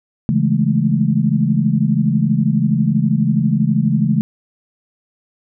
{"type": "chord", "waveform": "sine", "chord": "A major seventh", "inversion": "first", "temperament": "equal", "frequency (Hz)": [138.59, 164.81, 207.7, 220], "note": ["C#3", "E3", "G#3", "A3"], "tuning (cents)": [0, 0, 0, 0], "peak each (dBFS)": -18, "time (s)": [0.29, 4.21], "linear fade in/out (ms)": 0, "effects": []}